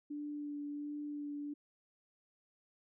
sine tone with vibrato, 292.4 Hz, D4, 7 cents flat, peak -39 dBFS, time 0.1-1.54 s, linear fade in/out 10 ms, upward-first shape sine, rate 1.4 Hz, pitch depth 13 cents each way, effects none

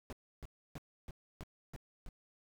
brown noise bursts, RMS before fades -45 dBFS, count 7, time 0.1-2.089 s, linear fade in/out 0 ms, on 27 ms, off 300 ms, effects none

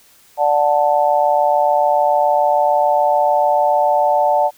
sine chord, D major, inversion none, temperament just, 587.3 / 734.2 / 881 Hz, D5 / F#5 / A5, 0 / -14 / +2 cents, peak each -16 dBFS, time 0.37-4.51 s, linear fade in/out 50 ms, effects white hiss -50 dBFS RMS until 4.57 s

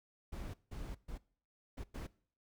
brown noise bursts at uneven times, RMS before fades -44 dBFS, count 5, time 0.32-0.54 / 0.71-0.95 / 1.08-1.18 / 1.77-1.84 / 1.94-2.07 s, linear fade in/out 10 ms, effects noise-tail reverb RT60 0.5 s tail -21 dB re dry

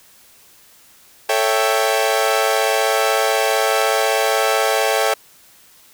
sawtooth chord, A dominant seventh, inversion none, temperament equal, 440 / 554.4 / 659.3 / 784 Hz, A4 / C#5 / E5 / G5, 0 / 0 / 0 / 0 cents, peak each -17 dBFS, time 1.29-5.14 s, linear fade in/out 5 ms, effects white hiss -49 dBFS RMS until 5.93 s

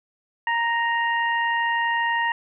harmonic tone, 932.3 Hz, A#5, in tune, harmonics 1 / 2 / 3, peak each -23 / -23 / -33 dBFS, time 0.47-2.32 s, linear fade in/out 2 ms, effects none

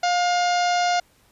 harmonic tone with a mistuned harmonic, 707 Hz, F5, 21 cents sharp, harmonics 1 / 2 / 3 / 4 / 5 / 6 / 7 / 8 / 9 / 10, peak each -19 / -28 / -31 / -34 / -36 / -34 / -35 / -37 / -39 / -44 dBFS, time 0.03-1 s, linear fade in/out 5 ms, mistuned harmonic 2, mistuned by +22 cents, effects pink hiss -59 dBFS RMS until 1.31 s + resampled to 32000 Hz

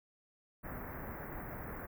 pink band-stop noise, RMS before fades -44 dBFS, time 0.63-1.87 s, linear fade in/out 20 ms, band 2000 to 14000 Hz, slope 48 dB/octave, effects none

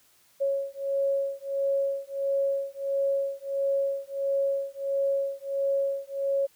sine beating tone pair, 551 / 552.5 Hz, C#5 / C#5, -11 / -6 cents, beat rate 1.5 Hz, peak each -28 dBFS, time 0.4-6.47 s, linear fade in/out 20 ms, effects white hiss -62 dBFS RMS until 6.55 s

